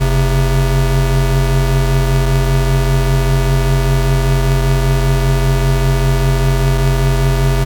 square tone pair together, 46.03 / 133 Hz, F#1 / C3, -8 / +29 cents, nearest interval octave + tritone, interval 1837 cents, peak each -14 dBFS, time 0-7.65 s, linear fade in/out 20 ms, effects 7-bit

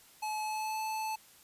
square tone with pitch glide, 858 to 873 Hz, A5 to A5, -44 to -14 cents, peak -34 dBFS, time 0.22-1.16 s, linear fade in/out 10 ms, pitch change +30 cents, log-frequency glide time 0.43-0.81 s, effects white hiss -59 dBFS RMS until 1.43 s + resampled to 32000 Hz

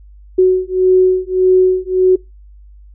sine beating tone pair, 370 / 371.7 Hz, F#4 / F#4, 0 / +8 cents, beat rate 1.7 Hz, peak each -11 dBFS, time 0.38-2.16 s, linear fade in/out 10 ms, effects noise-tail reverb RT60 0.2 s tail -22 dB re dry + added 50 Hz sine -37 dBFS peak until 2.94 s

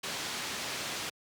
white low-pass noise, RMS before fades -37 dBFS, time 0.03-1.1 s, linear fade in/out 10 ms, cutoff 5200 Hz, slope 12 dB/octave, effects high-pass 100 Hz 12 dB/octave

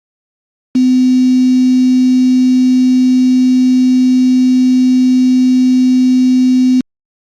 sine tone with quantisation, 254.5 Hz, C4, 48 cents flat, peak -6 dBFS, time 0.75-6.81 s, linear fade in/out 5 ms, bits 4, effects low-pass 5000 Hz 12 dB/octave + Opus 48 kbps

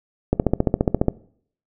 click train, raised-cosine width 2 ms, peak -3 dBFS, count 12, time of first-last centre 0.33-1.083 s, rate 14.6 Hz, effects noise-tail reverb RT60 0.6 s tail -21 dB re dry

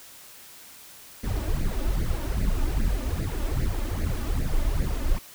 brown noise with flanger, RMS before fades -25 dBFS, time 1.23-5.19 s, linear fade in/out 10 ms, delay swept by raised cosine 0.44 to 3.44 ms, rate 2.5 Hz, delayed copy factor +0.95, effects white hiss -47 dBFS RMS until 5.34 s

